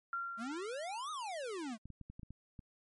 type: tone with exponential decay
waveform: sine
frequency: 1379 Hz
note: F6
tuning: 22 cents flat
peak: -34 dBFS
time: 0.13-1.33 s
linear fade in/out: 1 ms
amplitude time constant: 260 ms
type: exponential two-way sweep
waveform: square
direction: up then down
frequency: 207.7 to 1283 to 207.7 Hz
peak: -40 dBFS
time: 0.37-1.78 s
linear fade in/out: 50 ms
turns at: 1.11 s
type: clicks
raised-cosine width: 5 ms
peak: -36 dBFS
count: 8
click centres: 1.856 / 1.903 / 2.013 / 2.1 / 2.195 / 2.232 / 2.306 / 2.592 s
effects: MP3 48 kbps